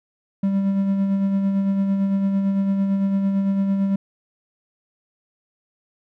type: tone with tremolo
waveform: triangle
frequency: 196 Hz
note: G3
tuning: in tune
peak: -14 dBFS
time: 0.43-3.96 s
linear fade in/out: 5 ms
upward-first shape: sine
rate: 8.9 Hz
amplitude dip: 35%
effects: none